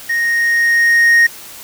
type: tone with level ramp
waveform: triangle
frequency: 1863 Hz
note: A#6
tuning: 2 cents flat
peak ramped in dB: -12 to -4 dBFS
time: 0.09-1.27 s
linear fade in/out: 10 ms
effects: white hiss -34 dBFS RMS until 1.63 s